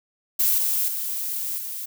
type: noise with level steps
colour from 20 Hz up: violet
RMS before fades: -20 / -23 / -28 / -32 dBFS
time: 0.39-1.86 s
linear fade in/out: 10 ms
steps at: 0.58 / 0.88 / 1.58 s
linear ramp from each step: 2 ms
effects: none